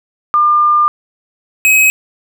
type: tone pair in turn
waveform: sine / square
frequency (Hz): 1200 / 2543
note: D6 / D#7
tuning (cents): +37 / +37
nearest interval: octave + minor second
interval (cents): 1300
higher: second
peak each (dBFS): -7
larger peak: neither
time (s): 0.34-0.88 / 1.65-1.9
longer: first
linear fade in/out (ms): 0
effects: none